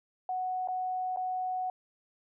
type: tone with dropouts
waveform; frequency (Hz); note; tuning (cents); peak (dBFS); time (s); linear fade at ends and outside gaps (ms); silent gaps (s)
sine; 740; F#5; 0; -30; 0.29-1.7; 2; 0.675-0.685 / 1.162-1.171
effects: none